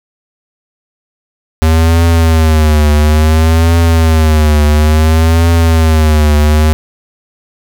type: tone with vibrato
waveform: square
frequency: 79.1 Hz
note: D#2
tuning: 29 cents sharp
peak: -6 dBFS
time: 1.62-6.73 s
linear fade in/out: 0 ms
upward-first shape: triangle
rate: 0.58 Hz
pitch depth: 110 cents each way
effects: none